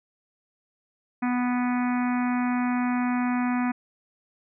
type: harmonic tone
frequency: 246.9 Hz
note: B3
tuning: in tune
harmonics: 1 / 3 / 4 / 5 / 6 / 7 / 8 / 9 / 10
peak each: -23 / -33 / -35 / -37 / -39 / -40 / -41 / -42 / -43 dBFS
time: 1.22-3.72 s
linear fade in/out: 10 ms
effects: none